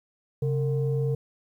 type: tone pair together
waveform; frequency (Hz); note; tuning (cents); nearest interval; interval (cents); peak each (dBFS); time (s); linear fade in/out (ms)
sine; 135.63 / 456.2; C#3 / A#4; -37 / -37; octave + major sixth; 2100; -23 / -28; 0.42-1.15; 5
effects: tanh soft clip ceiling -17 dBFS + 10-bit